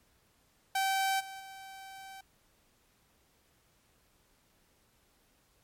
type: tone with level steps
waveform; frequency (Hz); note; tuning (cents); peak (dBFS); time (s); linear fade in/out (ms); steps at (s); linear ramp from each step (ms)
sawtooth; 773; G5; -24; -24 / -39 / -42; 0.75-2.21; 5; 1.19 / 1.39; 20
effects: pink hiss -69 dBFS RMS until 5.63 s + MP3 64 kbps